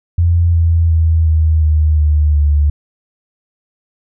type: tone with pitch steps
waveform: sine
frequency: 85.4 / 83.26 / 81.17 / 79.13 / 77.14 / 75.21 / 73.32 Hz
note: F2 / E2 / E2 / D#2 / D#2 / D2 / D2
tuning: -38 / +18 / -26 / +30 / -14 / +42 / -2 cents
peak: -8 dBFS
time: 0.18-2.7 s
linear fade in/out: 5 ms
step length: 360 ms
effects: none